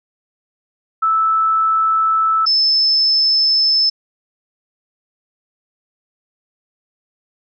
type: tone pair in turn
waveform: sine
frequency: 1313 / 5252 Hz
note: E6 / E8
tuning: -7 / -7 cents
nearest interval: 2 octaves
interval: 2400 cents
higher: second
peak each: -12 / -11 dBFS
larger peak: second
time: 1.02-2.46 / 2.46-3.9 s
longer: neither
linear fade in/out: 10 ms
effects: none